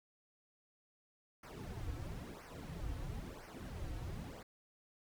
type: noise with flanger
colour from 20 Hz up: brown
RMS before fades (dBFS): -45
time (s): 1.43-4.43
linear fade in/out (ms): 5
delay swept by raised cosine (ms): 0.26 to 5.06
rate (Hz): 0.99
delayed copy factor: -0.85
effects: none